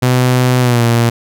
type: tone with pitch glide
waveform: sawtooth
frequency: 126.1 to 117.66 Hz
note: B2 to A#2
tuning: +36 to +17 cents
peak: -5 dBFS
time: 0.02-1.1 s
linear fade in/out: 10 ms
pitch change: -119 cents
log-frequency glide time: 0.6-0.82 s
effects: none